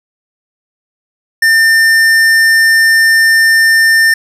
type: tone with hard clipping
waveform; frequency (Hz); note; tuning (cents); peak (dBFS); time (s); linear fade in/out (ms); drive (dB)
sine; 1800; A6; +39; -7; 1.42-4.14; 5; 13
effects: none